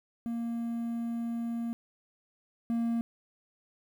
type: tone pair in turn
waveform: triangle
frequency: 233.1 / 232.2 Hz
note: A#3 / A#3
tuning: 0 / -7 cents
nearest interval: unison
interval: 7 cents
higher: first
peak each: -29 / -25 dBFS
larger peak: second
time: 0.26-1.73 / 2.7-3.01 s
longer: first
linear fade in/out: 0 ms
effects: 10-bit